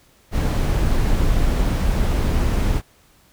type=noise; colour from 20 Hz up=brown; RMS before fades=-18 dBFS; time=0.31-2.82 s; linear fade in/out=50 ms; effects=pink hiss -55 dBFS RMS until 3.32 s